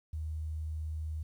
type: tone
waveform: sine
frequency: 78.1 Hz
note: D#2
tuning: 7 cents sharp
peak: -34 dBFS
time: 0.13-1.23 s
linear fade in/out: 5 ms
effects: 11-bit